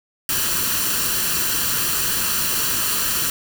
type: noise with comb filter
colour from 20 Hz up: white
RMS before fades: -21 dBFS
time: 0.29-3.3 s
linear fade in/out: 2 ms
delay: 0.69 ms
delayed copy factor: +0.6
effects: none